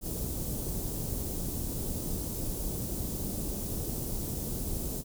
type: band-stop noise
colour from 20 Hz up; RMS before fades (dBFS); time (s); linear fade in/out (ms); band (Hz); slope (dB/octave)
pink; -34; 0.01-5.04; 50; 390 to 8800; 12
effects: none